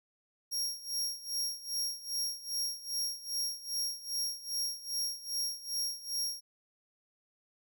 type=tone with tremolo; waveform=sawtooth; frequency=5588 Hz; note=F8; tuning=in tune; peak=-28 dBFS; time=0.51-6.41 s; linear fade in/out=20 ms; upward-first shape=sine; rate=2.5 Hz; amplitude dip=85%; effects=none